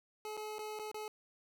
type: tone with dropouts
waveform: 25% pulse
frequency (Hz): 427.6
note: A4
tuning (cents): -49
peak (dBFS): -37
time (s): 0.25-1.08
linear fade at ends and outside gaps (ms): 1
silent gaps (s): 0.369-0.374 / 0.584-0.591 / 0.79-0.795 / 0.915-0.944
effects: none